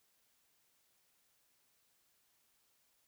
silence, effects white hiss -75 dBFS RMS until 3.07 s

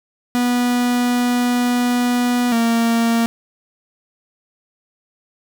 45% pulse tone pair in turn, 244.7 / 231 Hz, B3 / A#3, -16 / -16 cents, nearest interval minor second, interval 100 cents, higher first, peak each -15 / -14 dBFS, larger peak second, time 0.35-2.52 / 2.52-3.26 s, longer first, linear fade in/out 0 ms, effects none

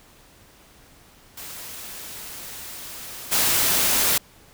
white noise with level steps, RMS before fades -37 / -20 dBFS, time 1.37-4.18 s, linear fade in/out 5 ms, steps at 3.31 s, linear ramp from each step 20 ms, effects pink hiss -52 dBFS RMS until 4.53 s

